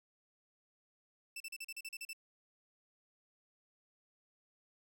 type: tone bursts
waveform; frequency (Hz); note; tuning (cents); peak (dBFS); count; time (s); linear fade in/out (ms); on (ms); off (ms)
sawtooth; 2655; E7; +12; -39; 10; 1.36-2.132; 5; 43; 38
effects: none